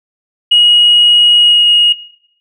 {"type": "tone with pitch glide", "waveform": "sine", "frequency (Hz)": [2894, 2876], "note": ["F#7", "F#7"], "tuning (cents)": [-39, -50], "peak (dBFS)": -3, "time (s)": [0.51, 1.93], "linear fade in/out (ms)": 10, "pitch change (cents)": -11, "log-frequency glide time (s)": [1.38, 1.69], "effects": ["noise-tail reverb RT60 0.7 s tail -18 dB re dry", "tanh soft clip ceiling 0 dBFS"]}